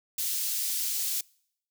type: high-pass noise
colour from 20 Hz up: white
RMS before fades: -30 dBFS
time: 0.18-1.21 s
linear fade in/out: 5 ms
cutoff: 4000 Hz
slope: 12 dB/octave
effects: noise-tail reverb RT60 0.7 s tail -26 dB re dry